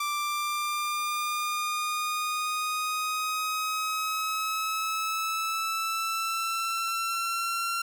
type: linear sweep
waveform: sawtooth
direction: up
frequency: 1174.7 to 1370 Hz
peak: -24 dBFS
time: 0-7.82 s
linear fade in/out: 5 ms
effects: none